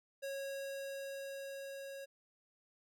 square tone with level ramp, 549 Hz, C#5, 17 cents flat, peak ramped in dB -40 to -46 dBFS, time 0.22-2.06 s, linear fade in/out 20 ms, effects none

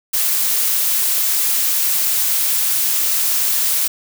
blue noise, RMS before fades -17 dBFS, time 0.13-3.88 s, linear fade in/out 10 ms, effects none

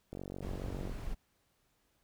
click train, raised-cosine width 2 ms, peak -29 dBFS, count 37, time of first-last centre 0.13-0.896 s, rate 47 Hz
brown noise, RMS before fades -40 dBFS, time 0.41-1.15 s, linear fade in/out 20 ms
effects pink hiss -75 dBFS RMS until 2.03 s

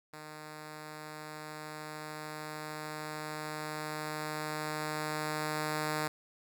5% pulse tone with level ramp, 153.3 Hz, D#3, 25 cents flat, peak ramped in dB -34 to -20 dBFS, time 0.13-6.08 s, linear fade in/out 5 ms, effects none

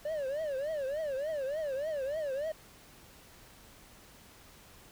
triangle tone with vibrato, 579 Hz, D5, 25 cents flat, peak -30 dBFS, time 0.05-2.52 s, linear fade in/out 5 ms, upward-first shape triangle, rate 3.4 Hz, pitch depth 210 cents each way, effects pink hiss -56 dBFS RMS until 4.91 s

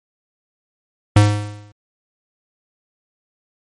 square tone with exponential decay, 103.83 Hz, G#2, in tune, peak -6 dBFS, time 1.16-1.72 s, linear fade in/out 5 ms, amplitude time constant 120 ms, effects MP3 48 kbps

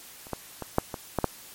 clicks, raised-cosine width 1 ms, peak -30 / -15 / -19 / -6 / -18 / -10 / -8 dBFS, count 7, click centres 0.269 / 0.333 / 0.623 / 0.784 / 0.942 / 1.187 / 1.243 s, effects white hiss -47 dBFS RMS until 1.54 s + MP3 64 kbps

